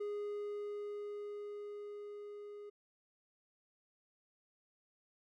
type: tone with level ramp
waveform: triangle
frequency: 412.9 Hz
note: G#4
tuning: 10 cents flat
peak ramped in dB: -35 to -45 dBFS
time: 0-2.7 s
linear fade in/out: 10 ms
effects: none